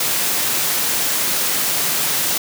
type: high-pass noise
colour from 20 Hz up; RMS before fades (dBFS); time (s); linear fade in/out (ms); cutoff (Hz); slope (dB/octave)
white; -19; 0-2.38; 5; 110; 24
effects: none